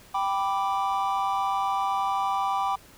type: chord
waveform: triangle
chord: G major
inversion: none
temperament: equal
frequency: 784 / 987.8 / 1174.7 Hz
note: G5 / B5 / D6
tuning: 0 / 0 / 0 cents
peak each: -25 / -27 / -27 dBFS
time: 0.14-2.76 s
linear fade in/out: 10 ms
effects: pink hiss -52 dBFS RMS until 2.97 s